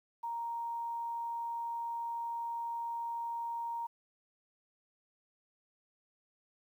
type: tone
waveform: sine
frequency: 933 Hz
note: A#5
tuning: 1 cent sharp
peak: -35 dBFS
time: 0.23-3.87 s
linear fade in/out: 10 ms
effects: 11-bit